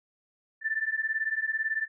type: beating tone pair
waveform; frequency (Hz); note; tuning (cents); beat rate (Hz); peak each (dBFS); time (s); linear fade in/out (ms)
sine; 1760 / 1778; A6 / A6; 0 / +18; 18; -30 / -30; 0.61-1.88; 50
effects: none